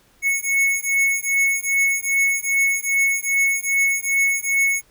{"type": "beating tone pair", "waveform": "square", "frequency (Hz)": [2201, 2203.5], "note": ["C#7", "C#7"], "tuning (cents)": [-13, -11], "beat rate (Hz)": 2.5, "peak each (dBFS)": -21, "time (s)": [0.22, 4.83], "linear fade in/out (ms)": 50, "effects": ["pink hiss -57 dBFS RMS until 4.9 s"]}